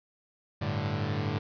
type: chord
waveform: sawtooth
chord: G suspended second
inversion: none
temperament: equal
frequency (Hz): 98 / 110 / 146.83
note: G2 / A2 / D3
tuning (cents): 0 / 0 / 0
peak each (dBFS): -29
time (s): 0.61-1.39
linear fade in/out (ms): 10
effects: resampled to 11025 Hz + 9-bit